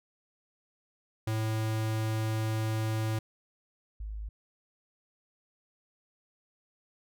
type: tone pair in turn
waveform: square / sine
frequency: 110 / 52.67 Hz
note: A2 / G#1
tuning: 0 / +25 cents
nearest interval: octave + minor second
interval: 1275 cents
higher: first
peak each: -29 / -35 dBFS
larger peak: first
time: 1.27-3.19 / 4-4.29 s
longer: first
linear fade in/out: 5 ms
effects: none